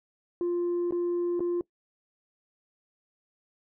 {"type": "tone with dropouts", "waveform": "sine", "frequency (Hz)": 349.2, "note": "F4", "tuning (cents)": 0, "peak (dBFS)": -23, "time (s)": [0.41, 1.61], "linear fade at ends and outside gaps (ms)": 1, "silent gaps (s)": [[0.909, 0.923], [1.395, 1.405]], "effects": ["noise-tail reverb RT60 0.1 s tail -23 dB re dry", "tanh soft clip ceiling -24 dBFS"]}